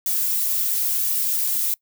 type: noise with flanger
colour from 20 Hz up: violet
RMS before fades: -22 dBFS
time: 0.06-1.74 s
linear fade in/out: 2 ms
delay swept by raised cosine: 1.9 to 3.2 ms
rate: 0.96 Hz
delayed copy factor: -0.65
effects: noise-tail reverb RT60 0.1 s tail -24 dB re dry